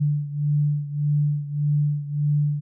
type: beating tone pair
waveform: sine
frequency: 146.5 / 148.2 Hz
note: D3 / D3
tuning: -4 / +16 cents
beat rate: 1.7 Hz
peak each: -21 / -25 dBFS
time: 0-2.61 s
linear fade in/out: 20 ms
effects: none